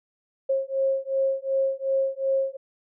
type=beating tone pair; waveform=sine; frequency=537 / 539.7 Hz; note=C5 / C#5; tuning=+45 / -46 cents; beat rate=2.7 Hz; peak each=-25 dBFS; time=0.49-2.57 s; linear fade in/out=10 ms; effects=none